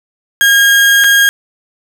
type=tone with dropouts; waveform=35% pulse; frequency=1626 Hz; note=G#6; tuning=37 cents flat; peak=-4 dBFS; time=0.41-1.29 s; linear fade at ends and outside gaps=0 ms; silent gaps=1.039-1.043 s; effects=none